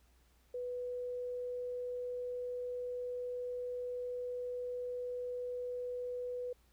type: tone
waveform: sine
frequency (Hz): 493.8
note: B4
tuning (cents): 0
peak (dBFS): -37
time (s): 0.54-6.53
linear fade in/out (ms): 5
effects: added 60 Hz sine -67 dBFS peak until 6.72 s + pink hiss -72 dBFS RMS until 6.72 s